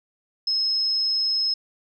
sine tone, 5170 Hz, E8, 34 cents flat, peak -20 dBFS, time 0.47-1.54 s, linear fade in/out 5 ms, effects none

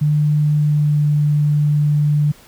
sine tone with pitch glide, 149.6 to 148.14 Hz, D3 to D3, +32 to +15 cents, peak -12 dBFS, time 0.01-2.32 s, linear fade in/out 10 ms, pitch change -17 cents, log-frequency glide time 0.52-1.05 s, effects pink hiss -46 dBFS RMS until 2.47 s

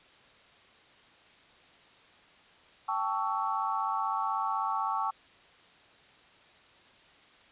sine chord, A dominant seventh, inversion third, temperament equal with one note detuned, 784 / 880 / 1121 / 1318.5 Hz, G5 / A5 / C#6 / E6, 0 / 0 / +19 / 0 cents, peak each -35 / -33 / -32 / -36 dBFS, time 2.88-5.11 s, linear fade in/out 10 ms, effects white hiss -58 dBFS RMS until 7.51 s + resampled to 8000 Hz

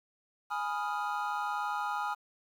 triangle chord, F half-diminished seventh, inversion first, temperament equal, 830.6 / 987.8 / 1244.5 / 1396.9 Hz, Ab5 / Cb6 / Eb6 / F6, 0 / 0 / 0 / 0 cents, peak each -33 / -37 / -35 / -37 dBFS, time 0.5-2.15 s, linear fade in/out 20 ms, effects 10-bit

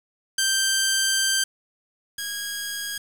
10% pulse tone pair in turn, 1568 / 1641.8 Hz, G6 / G#6, 0 / -20 cents, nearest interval minor second, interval 80 cents, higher second, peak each -11 / -20 dBFS, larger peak first, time 0.38-1.44 / 2.18-2.98 s, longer first, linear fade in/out 5 ms, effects 7-bit

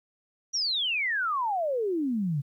sine exponential sweep, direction down, 5920 to 133.5 Hz, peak -25 dBFS, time 0.53-2.42 s, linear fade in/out 20 ms, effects 11-bit

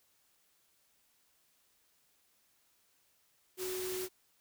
sine tone in noise, 370.2 Hz, F#4, 1 cent sharp, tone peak -37 dBFS, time 3.57-4.09 s, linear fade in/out 50 ms, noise white, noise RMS -42 dBFS, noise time 3.57-4.09 s, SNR +2 dB, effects white hiss -72 dBFS RMS until 4.4 s

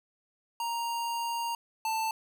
square tone pair in turn, 934 / 886.7 Hz, A#5 / A5, +3 / +13 cents, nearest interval minor second, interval 90 cents, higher first, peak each -31 / -29 dBFS, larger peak second, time 0.6-1.55 / 1.85-2.11 s, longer first, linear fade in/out 2 ms, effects none

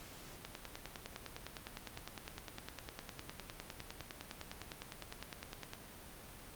click train, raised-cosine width 0.2 ms, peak -26 dBFS, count 53, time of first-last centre 0.45-5.735 s, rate 9.84 Hz, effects pink hiss -53 dBFS RMS until 6.55 s + Opus 48 kbps

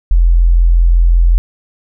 sine tone, 42.71 Hz, F1, 38 cents flat, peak -5 dBFS, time 0.11-1.38 s, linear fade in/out 0 ms, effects none

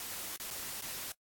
white noise with dropouts, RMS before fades -41 dBFS, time 0-1.12 s, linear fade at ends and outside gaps 1 ms, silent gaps 0.362-0.399 / 0.505-0.509 / 0.809-0.821 s, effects noise-tail reverb RT60 0.1 s tail -24 dB re dry + AAC 64 kbps

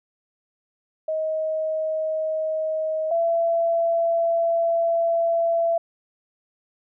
sine tone pair in turn, 630 / 671.1 Hz, D#5 / E5, +21 / +31 cents, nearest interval minor second, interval 110 cents, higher second, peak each -22 / -18 dBFS, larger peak second, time 1.08-3.11 / 3.11-5.78 s, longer second, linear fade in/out 5 ms, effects none

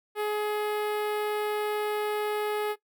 sawtooth tone with notch filter, 420.9 Hz, G#4, 23 cents sharp, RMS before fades -29 dBFS, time 0.15-2.76 s, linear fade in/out 50 ms, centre 6400 Hz, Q 0.56, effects noise-tail reverb RT60 0.1 s tail -19 dB re dry

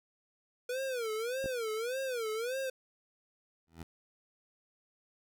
square tone with vibrato, 481.5 Hz, B4, 44 cents flat, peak -34 dBFS, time 0.69-2.7 s, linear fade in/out 5 ms, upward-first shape sine, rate 1.7 Hz, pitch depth 190 cents each way
clicks, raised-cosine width 2 ms, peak -29 / -27 dBFS, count 2, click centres 1.443 / 1.459 s
15% pulse tone with exponential growth, 82.41 Hz, E2, in tune, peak -34 dBFS, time 3.67-3.83 s, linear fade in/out 5 ms, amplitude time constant 34 ms
effects none

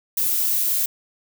violet noise, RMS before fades -21 dBFS, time 0.17-0.86 s, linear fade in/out 5 ms, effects none

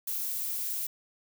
violet noise, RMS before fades -33 dBFS, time 0.07-0.87 s, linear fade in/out 5 ms, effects none

